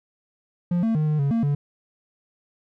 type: tone with pitch steps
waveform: triangle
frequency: 175.1 / 225.5 / 153.6 / 152.2 / 140.1 / 229.3 / 143.7 Hz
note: F3 / A3 / D#3 / D#3 / C#3 / A#3 / D3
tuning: +5 / +43 / -22 / -38 / +19 / -28 / -37 cents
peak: -17 dBFS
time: 0.71-1.55 s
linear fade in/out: 5 ms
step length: 120 ms
effects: none